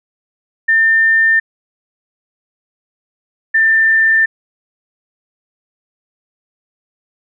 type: tone pair in turn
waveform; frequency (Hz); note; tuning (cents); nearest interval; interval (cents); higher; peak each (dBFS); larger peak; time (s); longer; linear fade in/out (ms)
sine; 1800 / 1787.6; A6 / A6; +39 / +27; unison; 12; first; -8; neither; 0.68-1.4 / 3.54-4.26; neither; 10
effects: none